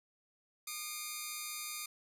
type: tone cluster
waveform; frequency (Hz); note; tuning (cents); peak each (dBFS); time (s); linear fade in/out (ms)
5% pulse; 1223 / 2124 / 2332; D#6 / C7 / D7; -30 / +25 / -13; -30 / -37 / -35; 0.67-1.86; 5
effects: resampled to 32000 Hz